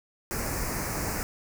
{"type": "band-stop noise", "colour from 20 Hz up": "pink", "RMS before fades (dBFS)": -31, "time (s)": [0.31, 1.23], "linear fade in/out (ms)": 0, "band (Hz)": [2400, 4800], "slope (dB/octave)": 48, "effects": []}